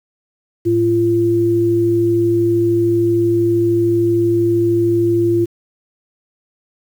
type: tone pair together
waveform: sine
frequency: 110 / 343 Hz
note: A2 / F4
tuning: 0 / -31 cents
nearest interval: octave + minor sixth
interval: 1969 cents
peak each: -20 / -12 dBFS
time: 0.65-5.46 s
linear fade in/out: 20 ms
effects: 7-bit